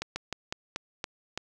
slowing click train, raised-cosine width 0.2 ms, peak -15 dBFS, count 7, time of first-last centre 0.02-1.376 s, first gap 140 ms, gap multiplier 1.19, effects none

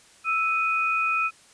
sine tone pair together, 1318.5 / 2489 Hz, E6 / D#7, 0 / 0 cents, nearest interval major seventh, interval 1100 cents, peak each -24 dBFS, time 0.24-1.31 s, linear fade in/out 50 ms, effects white hiss -54 dBFS RMS until 1.53 s + resampled to 22050 Hz

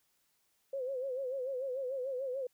sine tone with vibrato, 523.3 Hz, C5, in tune, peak -34 dBFS, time 0.73-2.47 s, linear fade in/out 5 ms, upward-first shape sine, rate 6.8 Hz, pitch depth 96 cents each way, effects white hiss -75 dBFS RMS until 2.53 s

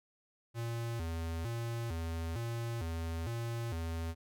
square tone with vibrato, 98 Hz, G2, in tune, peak -36 dBFS, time 0.54-4.15 s, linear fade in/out 50 ms, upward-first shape square, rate 1.1 Hz, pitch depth 300 cents each way, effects none

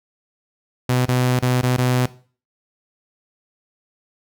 sawtooth tone with dropouts, 125.8 Hz, B2, 32 cents sharp, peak -12 dBFS, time 0.89-2.06 s, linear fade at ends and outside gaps 5 ms, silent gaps 1.055-1.084 / 1.393-1.424 / 1.613-1.631 / 1.767-1.782 s, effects noise-tail reverb RT60 0.4 s tail -17 dB re dry

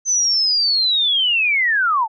sine linear sweep, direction down, 6170 to 830.6 Hz, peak -14 dBFS, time 0.05-2.08 s, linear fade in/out 50 ms, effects none

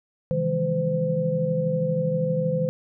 sine tone cluster, 133.5 / 160 / 172.5 / 204.1 / 513 Hz, C3 / D#3 / F3 / G#3 / C5, +35 / +49 / -21 / -30 / -34 cents, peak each -33 / -25 / -33 / -33 / -24 dBFS, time 0.31-2.69 s, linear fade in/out 0 ms, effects none

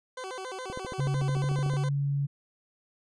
20% pulse tone with vibrato, 440 Hz, A4, in tune, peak -31 dBFS, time 0.17-1.89 s, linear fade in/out 5 ms, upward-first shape square, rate 7.2 Hz, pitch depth 260 cents each way
click train, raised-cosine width 2 ms, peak -24 dBFS, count 15, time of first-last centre 0.7-1.737 s, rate 13.5 Hz
sine tone with pitch glide, 138.59 to 141.01 Hz, C#3 to C#3, 0 to +30 cents, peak -25 dBFS, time 0.98-2.27 s, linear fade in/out 20 ms, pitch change +30 cents, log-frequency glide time 1.38-1.45 s
effects resampled to 22050 Hz

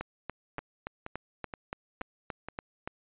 two click trains, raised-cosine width 0.5 ms, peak -23 / -20 dBFS, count 5 / 11, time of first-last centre 0.59-2.486 / 0.01-2.875 s, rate 2.11 / 3.49 Hz, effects resampled to 8000 Hz

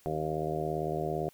harmonic tone, 77.78 Hz, D#2, in tune, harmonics 1 / 2 / 3 / 4 / 5 / 6 / 7 / 8 / 9, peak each -46 / -36 / -47 / -41 / -35 / -40 / -40 / -40 / -36 dBFS, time 0.06-1.29 s, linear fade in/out 0 ms, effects white hiss -62 dBFS RMS until 1.33 s

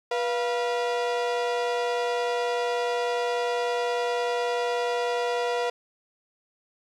35% pulse tone pair together, 485.5 / 695 Hz, B4 / F5, -30 / -9 cents, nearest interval tritone, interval 621 cents, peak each -24 / -28 dBFS, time 0.11-5.7 s, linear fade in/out 5 ms, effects low-pass 5000 Hz 12 dB/octave + 10-bit

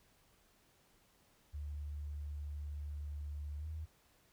sine tone with pitch glide, 73.42 to 78.69 Hz, D2 to D#2, 0 to +20 cents, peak -40 dBFS, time 1.53-3.86 s, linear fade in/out 20 ms, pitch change +120 cents, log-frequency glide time 3.58-3.67 s, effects pink hiss -70 dBFS RMS until 4.32 s

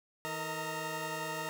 20% pulse tone cluster, 160.3 / 455.9 / 632 / 923 Hz, E3 / A#4 / D#5 / A#5, -48 / -39 / +27 / -17 cents, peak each -39 / -38 / -36 / -35 dBFS, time 0.25-1.49 s, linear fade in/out 0 ms, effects none

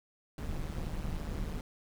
brown noise with amplitude modulation, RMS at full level -33 dBFS, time 0.38-1.61 s, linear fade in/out 2 ms, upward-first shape sine, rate 154 Hz, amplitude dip 75%, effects none

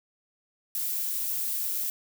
violet noise, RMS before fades -30 dBFS, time 0.75-1.9 s, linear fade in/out 2 ms, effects none

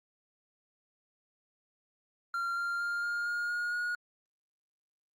triangle tone with pitch steps, 1381 / 1391.4 / 1401.9 / 1412.5 / 1423.1 / 1433.8 / 1444.6 Hz, F6 / F6 / F6 / F6 / F6 / F6 / F#6, -20 / -7 / +6 / +19 / +32 / +45 / -42 cents, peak -29 dBFS, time 2.34-3.95 s, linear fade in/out 2 ms, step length 230 ms, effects Opus 48 kbps

